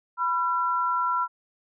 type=tone pair together; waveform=sine; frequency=990 / 1359.7 Hz; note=B5 / F6; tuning=+4 / -47 cents; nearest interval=perfect fourth; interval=549 cents; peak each=-25 dBFS; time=0.17-1.28 s; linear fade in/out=50 ms; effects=none